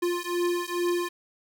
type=beating tone pair; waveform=square; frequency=349.2 / 351.5 Hz; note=F4 / F4; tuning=0 / +11 cents; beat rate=2.3 Hz; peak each=-29 dBFS; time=0.02-1.09 s; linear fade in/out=10 ms; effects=none